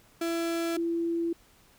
35% pulse / sine tone pair in turn, 334.6 / 336.3 Hz, E4 / E4, +26 / +35 cents, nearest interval unison, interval 9 cents, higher second, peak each -26 dBFS, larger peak neither, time 0.21-0.77 / 0.77-1.33 s, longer neither, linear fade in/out 5 ms, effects pink hiss -60 dBFS RMS until 1.78 s

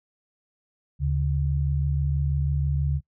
sine tone pair together, 74.53 / 140.7 Hz, D2 / C#3, +26 / +26 cents, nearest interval major seventh, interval 1100 cents, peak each -24 / -24 dBFS, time 0.99-3.01 s, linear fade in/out 50 ms, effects noise-tail reverb RT60 0.1 s tail -23 dB re dry

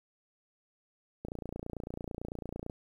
click train, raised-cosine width 2 ms, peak -25 dBFS, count 43, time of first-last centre 1.25-2.698 s, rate 29 Hz, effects 10-bit

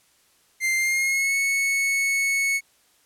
45% pulse tone with pitch glide, 2093 to 2207 Hz, C7 to C#7, 0 to -8 cents, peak -20 dBFS, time 0.6-2.61 s, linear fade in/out 50 ms, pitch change +92 cents, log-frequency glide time 0.77-1.35 s, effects white hiss -61 dBFS RMS until 3.05 s + low-pass 12000 Hz 12 dB/octave

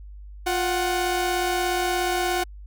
sawtooth tone pair together, 353.7 / 744.3 Hz, F4 / F#5, +22 / +10 cents, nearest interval octave + minor second, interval 1288 cents, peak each -21 dBFS, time 0.46-2.44 s, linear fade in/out 10 ms, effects added 50 Hz sine -38 dBFS peak until 2.66 s

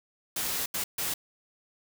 white noise bursts at uneven times, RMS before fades -31 dBFS, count 3, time 0.36-0.66 / 0.74-0.84 / 0.98-1.14 s, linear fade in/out 5 ms, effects none

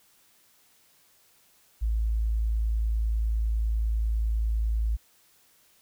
sine tone, 55 Hz, A1, in tune, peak -23 dBFS, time 1.81-4.97 s, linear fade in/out 20 ms, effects white hiss -62 dBFS RMS until 5.81 s

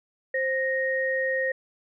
sine tone pair together, 525.7 / 1864.7 Hz, C5 / A#6, +8 / 0 cents, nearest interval octave + minor seventh, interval 2192 cents, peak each -26 dBFS, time 0.34-1.52 s, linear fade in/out 5 ms, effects none

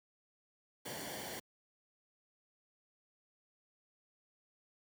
pink noise with comb filter, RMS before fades -44 dBFS, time 0.85-1.4 s, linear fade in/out 10 ms, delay 0.78 ms, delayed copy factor -0.65, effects high-pass 100 Hz 12 dB/octave

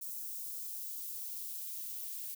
violet noise with high-pass filter sweep, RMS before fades -42 dBFS, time 0.01-2.35 s, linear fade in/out 10 ms, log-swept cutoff 5700 to 2100 Hz, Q 0.81, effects none

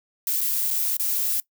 violet noise with dropouts, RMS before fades -24 dBFS, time 0.27-1.4 s, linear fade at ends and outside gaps 1 ms, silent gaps 0.408-0.413 / 0.705-0.71 / 0.968-0.997 s, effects noise-tail reverb RT60 0.1 s tail -21 dB re dry

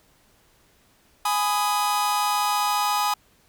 45% pulse chord, G# minor, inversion none, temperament just, 830.6 / 996.7 / 1245.9 Hz, G#5 / B5 / D#6, 0 / +16 / +2 cents, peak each -24 / -27 / -26 dBFS, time 1.25-3.14 s, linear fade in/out 5 ms, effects pink hiss -60 dBFS RMS until 3.48 s

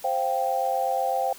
sine chord, C suspended fourth, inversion none, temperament equal with one note detuned, 523.3 / 696 / 784 Hz, C5 / F5 / G5, 0 / -6 / 0 cents, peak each -28 / -28 / -25 dBFS, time 0.04-1.33 s, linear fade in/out 5 ms, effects white hiss -46 dBFS RMS until 1.38 s

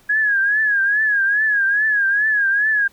sine tone with vibrato, 1661.2 Hz, G#6, in tune, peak -14 dBFS, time 0.09-2.88 s, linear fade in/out 10 ms, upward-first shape triangle, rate 2.4 Hz, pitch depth 110 cents each way, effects pink hiss -54 dBFS RMS until 2.92 s

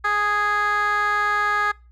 15% pulse tone with band-pass filter, 414.8 Hz, G#4, 2 cents flat, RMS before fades -21 dBFS, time 0.04-1.72 s, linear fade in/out 10 ms, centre 1500 Hz, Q 2.8, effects noise-tail reverb RT60 0.3 s tail -24 dB re dry + added 60 Hz sine -47 dBFS peak until 1.91 s

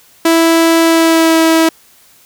sawtooth tone with pitch glide, 329.6 to 324.7 Hz, E4 to E4, 0 to -26 cents, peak -3 dBFS, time 0.25-1.69 s, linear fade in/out 5 ms, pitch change -26 cents, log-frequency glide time 0.82-1.37 s, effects white hiss -46 dBFS RMS until 2.25 s

